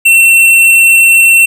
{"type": "tone with hard clipping", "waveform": "sine", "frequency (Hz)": 2706, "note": "E7", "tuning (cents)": 45, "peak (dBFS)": -4, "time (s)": [0.05, 1.46], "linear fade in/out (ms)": 10, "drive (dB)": 11, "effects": []}